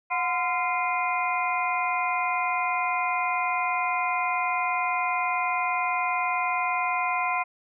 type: tone cluster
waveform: sine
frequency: 725 / 1026 / 1384 / 2096 / 2445 Hz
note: F#5 / C6 / F6 / C7 / D#7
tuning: -35 / -34 / -16 / +2 / -31 cents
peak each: -29 / -27 / -36 / -31 / -31 dBFS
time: 0.1-7.44 s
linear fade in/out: 20 ms
effects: none